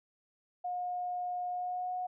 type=tone with pitch glide; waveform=sine; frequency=718 to 729.3 Hz; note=F5 to F#5; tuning=+48 to -25 cents; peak=-33 dBFS; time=0.64-2.07 s; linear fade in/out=10 ms; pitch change=+27 cents; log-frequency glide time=1.5-1.92 s; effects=none